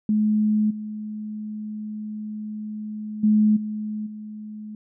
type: tone with level steps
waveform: sine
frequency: 213.1 Hz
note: G#3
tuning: 45 cents sharp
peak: -17 / -29 / -14 / -26 / -33 dBFS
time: 0.09-4.75 s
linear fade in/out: 2 ms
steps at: 0.7 / 3.23 / 3.56 / 4.06 s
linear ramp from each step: 10 ms
effects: none